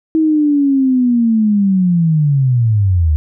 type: linear sweep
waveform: sine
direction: down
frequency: 321.3 to 73 Hz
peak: -9 dBFS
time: 0.15-3.16 s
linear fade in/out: 0 ms
effects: none